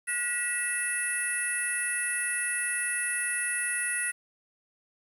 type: tone cluster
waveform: sine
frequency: 1453 / 1935 / 2635 / 8900 / 10140 Hz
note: F#6 / B6 / E7 / C#9 / D#9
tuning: -32 / -36 / -1 / +6 / +32 cents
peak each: -35 / -30 / -37 / -38 / -31 dBFS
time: 0.07-4.12 s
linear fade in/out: 20 ms
effects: tanh soft clip ceiling -20 dBFS + 9-bit